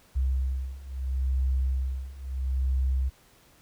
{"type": "beating tone pair", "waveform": "sine", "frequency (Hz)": [65, 65.75], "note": ["C2", "C2"], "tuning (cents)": [-11, 9], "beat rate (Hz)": 0.75, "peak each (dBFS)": [-29, -27], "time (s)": [0.15, 3.1], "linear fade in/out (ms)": 20, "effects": ["pink hiss -59 dBFS RMS until 3.61 s"]}